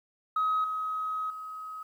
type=tone with level steps; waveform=sine; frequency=1269 Hz; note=D#6; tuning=34 cents sharp; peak=-23 / -29 / -37 dBFS; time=0.36-1.83 s; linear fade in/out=5 ms; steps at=0.64 / 1.3 s; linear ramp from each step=2 ms; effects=tanh soft clip ceiling -21 dBFS + 10-bit